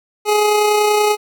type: tone with amplitude modulation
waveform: 25% pulse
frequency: 420 Hz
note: G#4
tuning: 19 cents sharp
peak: -7 dBFS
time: 0.25-1.17 s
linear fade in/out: 50 ms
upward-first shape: sine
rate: 30.5 Hz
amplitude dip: 30%
effects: none